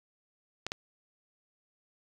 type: clicks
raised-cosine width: 0.2 ms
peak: -16 dBFS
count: 2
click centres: 0.666 / 0.719 s
effects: 7-bit